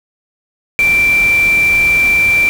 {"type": "tone in noise", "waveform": "sine", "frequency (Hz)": 2349, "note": "D7", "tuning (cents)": 0, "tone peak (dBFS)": -8, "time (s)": [0.79, 2.49], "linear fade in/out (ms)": 0, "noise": "pink", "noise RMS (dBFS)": -25, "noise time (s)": [0.79, 2.49], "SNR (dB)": 14, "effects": []}